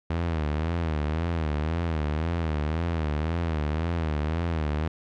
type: tone with vibrato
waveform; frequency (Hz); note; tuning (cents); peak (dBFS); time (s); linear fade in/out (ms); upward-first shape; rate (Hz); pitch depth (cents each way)
sawtooth; 79.6; D#2; +40; -21; 0.1-4.88; 5; sine; 1.9; 120
effects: low-pass 3000 Hz 12 dB/octave